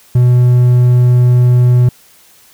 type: tone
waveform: triangle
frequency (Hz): 123.47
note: B2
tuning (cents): 0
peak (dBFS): -3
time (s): 0.15-1.89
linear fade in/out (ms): 5
effects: white hiss -45 dBFS RMS until 2.53 s